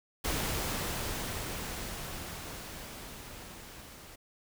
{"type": "noise with level ramp", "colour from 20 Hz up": "pink", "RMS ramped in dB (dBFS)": [-32, -50], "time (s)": [0.24, 4.16], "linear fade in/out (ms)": 10, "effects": []}